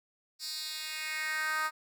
10% pulse tone with high-pass filter sweep, 311.1 Hz, D#4, in tune, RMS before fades -35 dBFS, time 0.39-1.71 s, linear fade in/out 50 ms, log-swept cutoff 5000 to 1200 Hz, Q 2.7, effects none

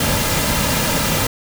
pink noise with comb filter, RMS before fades -18 dBFS, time 0-1.27 s, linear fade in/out 5 ms, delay 2.7 ms, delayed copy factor -0.5, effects none

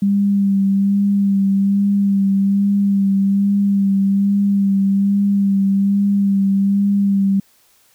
sine tone with vibrato, 198.2 Hz, G3, 19 cents sharp, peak -12 dBFS, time 0.02-7.4 s, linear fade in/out 5 ms, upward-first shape sine, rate 1.2 Hz, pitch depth 23 cents each way, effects white hiss -55 dBFS RMS until 7.94 s

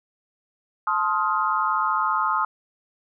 sine chord, F dominant seventh, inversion first, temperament just, 873.1 / 1047.7 / 1257.2 / 1396.9 Hz, A5 / C6 / Eb6 / F6, -14 / +2 / +18 / 0 cents, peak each -27 / -25 / -23 / -29 dBFS, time 0.87-2.45 s, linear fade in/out 2 ms, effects none

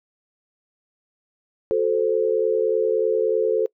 sine chord, F# diminished, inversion none, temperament equal, 370 / 440 / 523.3 Hz, F#4 / A4 / C5, 0 / 0 / 0 cents, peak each -25 / -19 / -24 dBFS, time 1.71-3.66 s, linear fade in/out 0 ms, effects noise-tail reverb RT60 0.1 s tail -24 dB re dry

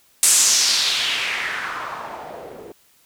blue noise with low-pass filter sweep, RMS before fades -21 dBFS, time 0.23-2.72 s, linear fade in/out 0 ms, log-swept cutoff 9000 to 400 Hz, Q 2.5, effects white hiss -57 dBFS RMS until 3.05 s

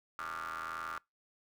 30% pulse ring-modulated tone, 81.6 Hz, E2, 17 cents flat, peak -33 dBFS, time 0.19-0.98 s, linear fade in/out 0 ms, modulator 1290 Hz, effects noise-tail reverb RT60 0.2 s tail -24 dB re dry

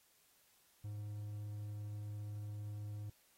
triangle tone, 104.3 Hz, G#2, 8 cents sharp, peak -40 dBFS, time 0.84-3.1 s, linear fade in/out 5 ms, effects white hiss -71 dBFS RMS until 3.37 s + AAC 48 kbps

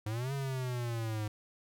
square exponential two-way sweep, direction up then down, 103.83 to 140 to 104.8 Hz, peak -34 dBFS, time 0.06-1.28 s, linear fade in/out 5 ms, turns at 0.33 s, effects none

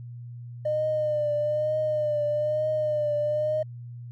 triangle tone with vibrato, 605 Hz, D#5, 49 cents flat, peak -19 dBFS, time 0.65-3.63 s, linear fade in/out 10 ms, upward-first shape triangle, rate 1.1 Hz, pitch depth 44 cents each way, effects tanh soft clip ceiling -21 dBFS + added 120 Hz sine -37 dBFS peak until 4.11 s

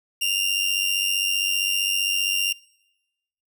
sawtooth tone with amplitude modulation, 2794 Hz, F7, in tune, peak -15 dBFS, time 0.21-2.53 s, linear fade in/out 10 ms, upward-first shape sine, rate 95.3 Hz, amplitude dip 60%, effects noise-tail reverb RT60 1.0 s tail -24 dB re dry

